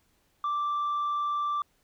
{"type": "tone", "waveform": "sine", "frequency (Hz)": 1173, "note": "D6", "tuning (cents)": -2, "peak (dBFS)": -24, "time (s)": [0.44, 1.62], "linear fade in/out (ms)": 2, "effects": ["tanh soft clip ceiling -25 dBFS", "pink hiss -69 dBFS RMS until 1.83 s"]}